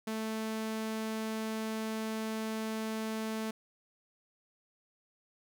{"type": "tone", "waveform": "sawtooth", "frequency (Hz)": 220, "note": "A3", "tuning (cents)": 0, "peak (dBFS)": -30, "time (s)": [0.07, 3.51], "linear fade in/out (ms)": 5, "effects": []}